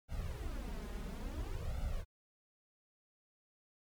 brown noise with flanger, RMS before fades -40 dBFS, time 0.08-2.05 s, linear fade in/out 50 ms, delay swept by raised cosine 1.4 to 4.9 ms, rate 0.58 Hz, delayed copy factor +0.95, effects MP3 96 kbps

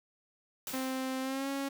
white noise with exponential decay, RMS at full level -38 dBFS, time 0.67-1.36 s, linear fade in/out 1 ms, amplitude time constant 150 ms
sawtooth tone with pitch glide, 261.6 to 275.4 Hz, C4 to C#4, 0 to -11 cents, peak -29 dBFS, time 0.73-1.69 s, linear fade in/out 10 ms, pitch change +89 cents, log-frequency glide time 1.21-1.49 s
effects none

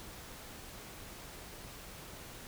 silence, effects pink hiss -49 dBFS RMS until 2.47 s

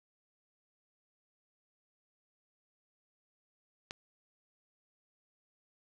click, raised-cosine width 0.2 ms, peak -22 dBFS, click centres 3.909 s, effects none

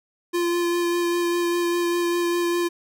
square tone with vibrato, 346.3 Hz, F4, 15 cents flat, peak -21 dBFS, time 0.33-2.69 s, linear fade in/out 20 ms, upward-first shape sine, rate 5 Hz, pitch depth 13 cents each way, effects none

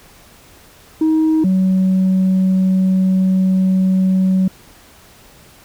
sine tone pair in turn, 315.9 / 187.84 Hz, D#4 / F#3, +26 / +26 cents, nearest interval major sixth, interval 900 cents, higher first, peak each -9 dBFS, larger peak neither, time 1.01-1.44 / 1.44-4.48 s, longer second, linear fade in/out 5 ms, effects tanh soft clip ceiling -9 dBFS + pink hiss -45 dBFS RMS until 5.64 s

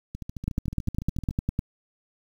two click trains, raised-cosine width 5 ms, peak -12 / -22 dBFS, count 12 / 17, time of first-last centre 0.48-1.591 / 0.15-1.309 s, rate 9.9 / 13.8 Hz, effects 8-bit

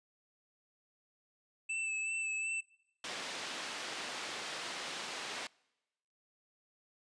square tone with vibrato, 2637 Hz, E7, in tune, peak -35 dBFS, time 1.69-2.61 s, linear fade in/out 10 ms, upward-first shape sine, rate 2.7 Hz, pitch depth 25 cents each way
white band-pass noise, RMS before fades -42 dBFS, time 3.04-5.47 s, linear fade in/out 2 ms, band 240 to 4100 Hz, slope 12 dB/octave
effects noise-tail reverb RT60 1.0 s tail -26 dB re dry + resampled to 22050 Hz

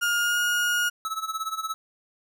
35% pulse tone with pitch glide, 1419 to 1434.7 Hz, F6 to F6, +27 to +46 cents, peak -20 dBFS, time 0.01-0.9 s, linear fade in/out 20 ms, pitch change +19 cents, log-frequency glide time 0.2-0.39 s
square tone with tremolo, 1300 Hz, E6, 24 cents flat, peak -26 dBFS, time 1.05-1.74 s, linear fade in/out 0 ms, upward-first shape sine, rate 17 Hz, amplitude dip 80%
effects none

